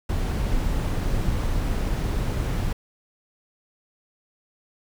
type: noise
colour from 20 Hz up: brown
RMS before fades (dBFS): -24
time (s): 0.09-2.73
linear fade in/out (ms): 5
effects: none